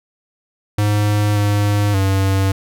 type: tone with pitch steps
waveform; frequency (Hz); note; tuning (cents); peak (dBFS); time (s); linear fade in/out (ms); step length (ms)
square; 104.2 / 102.9 / 96.7; G#2 / G#2 / G2; +6 / -16 / -23; -14; 0.78-2.52; 5; 580
effects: none